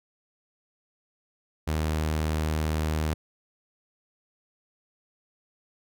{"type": "tone", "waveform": "sawtooth", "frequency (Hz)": 77.78, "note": "D#2", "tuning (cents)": 0, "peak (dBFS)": -21, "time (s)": [1.67, 3.14], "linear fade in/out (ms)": 10, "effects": []}